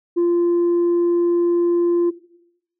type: tone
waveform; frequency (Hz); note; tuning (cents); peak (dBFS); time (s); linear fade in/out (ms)
sine; 345.9; F4; -17; -12; 0.16-2.11; 20
effects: noise-tail reverb RT60 0.8 s tail -18 dB re dry + tanh soft clip ceiling -13 dBFS